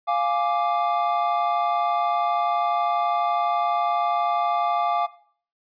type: chord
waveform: triangle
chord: D diminished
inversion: first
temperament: equal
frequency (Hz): 698.5 / 830.6 / 1174.7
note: F5 / Ab5 / D6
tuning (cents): 0 / 0 / 0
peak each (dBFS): -21 / -24 / -23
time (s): 0.07-5.07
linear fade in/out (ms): 20
effects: noise-tail reverb RT60 0.5 s tail -17 dB re dry + resampled to 11025 Hz